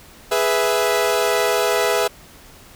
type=chord; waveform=sawtooth; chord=E major; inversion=first; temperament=equal; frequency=415.3 / 493.9 / 659.3 Hz; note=G#4 / B4 / E5; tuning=0 / 0 / 0 cents; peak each=-17 dBFS; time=0.31-2.08 s; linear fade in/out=10 ms; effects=pink hiss -45 dBFS RMS until 2.75 s